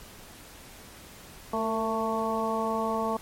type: harmonic tone with a mistuned harmonic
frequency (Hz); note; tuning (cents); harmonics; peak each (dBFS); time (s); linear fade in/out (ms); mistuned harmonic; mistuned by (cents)
221.9; A3; +15; 1 / 2 / 3 / 4 / 5; -32 / -32 / -32 / -32 / -32; 1.53-3.17; 5; 2; +32
effects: pink hiss -48 dBFS RMS until 3.21 s + MP3 64 kbps